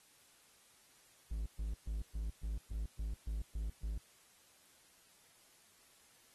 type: tone bursts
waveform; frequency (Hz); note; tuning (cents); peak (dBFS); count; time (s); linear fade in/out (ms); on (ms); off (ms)
triangle; 53.5; A1; -48; -34; 10; 1.31-3.98; 5; 150; 130
effects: white hiss -66 dBFS RMS until 6.34 s + AAC 32 kbps